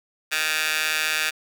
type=tone with high-pass filter; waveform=15% pulse; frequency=155.56 Hz; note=D#3; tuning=in tune; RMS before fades=-24 dBFS; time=0.31-1.31 s; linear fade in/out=20 ms; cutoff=2000 Hz; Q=1.6; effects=none